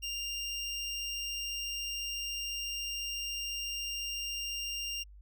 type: tone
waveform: 25% pulse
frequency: 2794 Hz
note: F7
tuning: in tune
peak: -31 dBFS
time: 0.02-5.04 s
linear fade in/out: 20 ms
effects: added 50 Hz sine -50 dBFS peak until 5.21 s